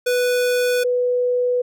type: tone pair in turn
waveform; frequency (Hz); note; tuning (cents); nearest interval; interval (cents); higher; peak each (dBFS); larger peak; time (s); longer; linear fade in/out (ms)
square / sine; 493.9 / 493.9; B4 / B4; 0 / 0; unison; 0; neither; -17 / -16; second; 0.06-0.84 / 0.84-1.62; neither; 10
effects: none